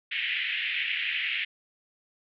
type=band-pass noise; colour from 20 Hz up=pink; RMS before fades=-30 dBFS; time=0.11-1.45 s; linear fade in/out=10 ms; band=1900 to 3100 Hz; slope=48 dB/octave; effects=none